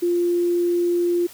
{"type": "tone", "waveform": "sine", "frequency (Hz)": 348.5, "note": "F4", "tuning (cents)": -4, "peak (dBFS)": -17, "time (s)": [0.02, 1.27], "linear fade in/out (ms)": 10, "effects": ["white hiss -44 dBFS RMS until 1.33 s"]}